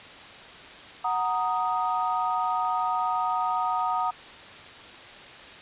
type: chord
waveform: sine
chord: D# minor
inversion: first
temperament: equal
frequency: 740 / 932.3 / 1244.5 Hz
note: F#5 / A#5 / D#6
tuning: 0 / 0 / 0 cents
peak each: -28 dBFS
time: 1.04-4.11 s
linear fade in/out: 10 ms
effects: white hiss -44 dBFS RMS until 5.61 s + resampled to 8000 Hz